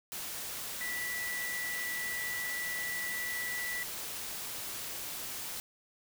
sine tone in noise, 1963 Hz, B6, 11 cents flat, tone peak -35 dBFS, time 0.81-3.83 s, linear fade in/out 0 ms, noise white, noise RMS -40 dBFS, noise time 0.12-5.6 s, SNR +2 dB, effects none

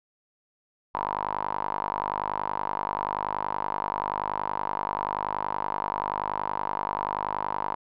sawtooth tone with band-pass filter, 50.5 Hz, G#1, 48 cents flat, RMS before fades -30 dBFS, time 0.94-7.75 s, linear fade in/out 10 ms, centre 960 Hz, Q 7.6, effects resampled to 11025 Hz

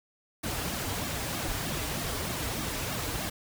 pink noise with flanger, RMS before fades -33 dBFS, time 0.43-3.3 s, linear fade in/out 10 ms, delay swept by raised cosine 2 to 5.7 ms, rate 3.2 Hz, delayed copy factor -0.85, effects none

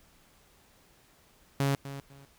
sawtooth tone with echo, 138.59 Hz, C#3, in tune, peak -21 dBFS, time 1.6-1.75 s, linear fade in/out 2 ms, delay 250 ms, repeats 2, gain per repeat -13 dB, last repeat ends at 2.25 s, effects pink hiss -62 dBFS RMS until 2.38 s

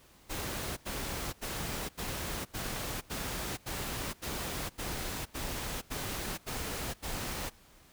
pink noise bursts, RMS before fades -37 dBFS, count 13, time 0.29-7.502 s, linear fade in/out 20 ms, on 480 ms, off 81 ms, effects pink hiss -60 dBFS RMS until 7.92 s

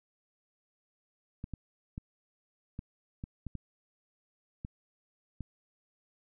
clicks, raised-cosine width 5 ms, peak -26 dBFS, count 9, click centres 1.441 / 1.537 / 1.979 / 2.791 / 3.239 / 3.467 / 3.553 / 4.649 / 5.407 s, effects none

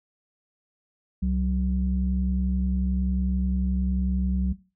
sine tone pair together, 66.14 / 187.2 Hz, C2 / F#3, +19 / +20 cents, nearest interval octave + tritone, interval 1801 cents, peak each -24 dBFS, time 1.22-4.53 s, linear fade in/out 10 ms, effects noise-tail reverb RT60 0.3 s tail -17 dB re dry + tanh soft clip ceiling -14 dBFS

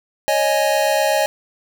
square chord, C# suspended second, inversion none, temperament equal, 554.4 / 622.3 / 830.6 Hz, C#5 / D#5 / G#5, 0 / 0 / 0 cents, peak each -21 / -19 / -21 dBFS, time 0.28-1.26 s, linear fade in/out 0 ms, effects none

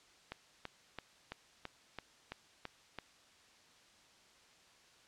click train, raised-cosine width 0.3 ms, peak -26 dBFS, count 9, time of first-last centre 0.32-2.987 s, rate 3 Hz, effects white hiss -64 dBFS RMS until 5.07 s + low-pass 6000 Hz 12 dB/octave

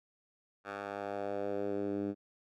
10% pulse tone with band-pass filter sweep, 100.7 Hz, G2, 47 cents sharp, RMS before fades -37 dBFS, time 0.64-2.15 s, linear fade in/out 50 ms, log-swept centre 1200 to 270 Hz, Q 1.8, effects none

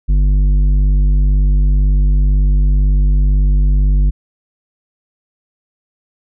sine tone with tanh clipping, 49 Hz, G1, in tune, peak -10 dBFS, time 0.08-4.11 s, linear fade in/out 20 ms, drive 9 dB, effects none

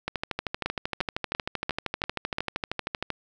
two click trains, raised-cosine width 0.3 ms, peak -12 / -11 dBFS, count 40 / 6, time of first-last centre 0.08-3.103 / 0.66-2.384 s, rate 12.9 / 2.9 Hz, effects none

